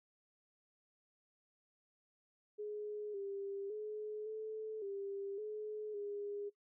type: tone with pitch steps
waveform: sine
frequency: 419.4 / 396.6 / 425.4 / 435.2 / 396.6 / 425.9 / 408.3 Hz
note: G#4 / G4 / G#4 / A4 / G4 / G#4 / G#4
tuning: +17 / +20 / +42 / -19 / +20 / +44 / -29 cents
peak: -40 dBFS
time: 2.58-6.5 s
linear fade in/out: 20 ms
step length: 560 ms
effects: noise-tail reverb RT60 0.1 s tail -19 dB re dry